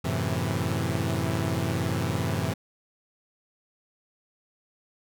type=chord; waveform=sawtooth; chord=F# half-diminished seventh; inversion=none; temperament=equal; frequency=92.5 / 110 / 130.81 / 164.81 Hz; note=F#2 / A2 / C3 / E3; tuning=0 / 0 / 0 / 0 cents; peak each=-27 dBFS; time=0.04-2.54 s; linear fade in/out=10 ms; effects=none